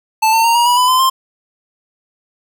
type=tone with pitch steps; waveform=square; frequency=880 / 902.7 / 925.9 / 949.7 / 974.2 / 999.2 / 1025 / 1051.3 Hz; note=A5 / A5 / A#5 / A#5 / B5 / B5 / C6 / C6; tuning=0 / +44 / -12 / +32 / -24 / +20 / -36 / +8 cents; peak=-10 dBFS; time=0.22-1.1 s; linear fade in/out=10 ms; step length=110 ms; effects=7-bit